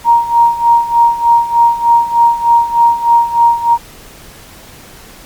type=tone with tremolo; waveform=sine; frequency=937 Hz; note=A#5; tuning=9 cents sharp; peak=-3 dBFS; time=0.04-3.78 s; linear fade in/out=50 ms; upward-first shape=sine; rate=3.3 Hz; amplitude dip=80%; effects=pink hiss -36 dBFS RMS until 5.25 s + MP3 96 kbps